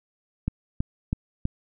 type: click train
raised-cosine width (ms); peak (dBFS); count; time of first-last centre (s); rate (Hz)
5; -12; 4; 0.48-1.454; 3.08
effects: none